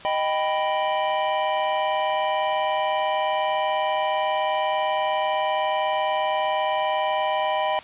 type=chord; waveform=square; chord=Eb augmented; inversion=none; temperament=equal; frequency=622.3 / 784 / 987.8 Hz; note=Eb5 / G5 / B5; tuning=0 / 0 / 0 cents; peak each=-26 / -26 / -27 dBFS; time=0.05-7.79 s; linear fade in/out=0 ms; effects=white hiss -42 dBFS RMS until 7.83 s + resampled to 8000 Hz